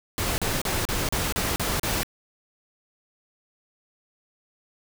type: noise bursts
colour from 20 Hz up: pink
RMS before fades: -26 dBFS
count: 8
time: 0.18-2.032 s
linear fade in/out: 0 ms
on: 200 ms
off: 36 ms
effects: none